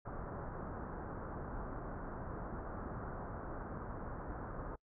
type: low-pass noise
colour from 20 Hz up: pink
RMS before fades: -44 dBFS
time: 0.05-4.76 s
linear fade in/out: 10 ms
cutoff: 1500 Hz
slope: 48 dB/octave
effects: noise-tail reverb RT60 0.1 s tail -25 dB re dry